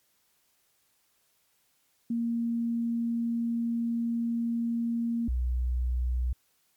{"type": "tone pair in turn", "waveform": "sine", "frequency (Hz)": [233.1, 61.74], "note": ["A#3", "B1"], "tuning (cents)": [0, 0], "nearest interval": "octave + major seventh", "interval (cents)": 2300, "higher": "first", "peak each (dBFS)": [-26, -25], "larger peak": "second", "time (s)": [[2.1, 5.28], [5.28, 6.33]], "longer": "first", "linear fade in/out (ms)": 5, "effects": ["white hiss -70 dBFS RMS until 6.76 s", "MP3 96 kbps"]}